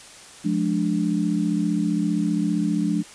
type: chord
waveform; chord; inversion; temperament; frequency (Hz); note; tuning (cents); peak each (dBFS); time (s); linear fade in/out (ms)
sine; D diminished; first; just; 176.2 / 211.4 / 293.7; F3 / Ab3 / D4; +16 / +31 / 0; -24; 0.44-3.03; 20
effects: white hiss -44 dBFS RMS until 3.14 s + resampled to 22050 Hz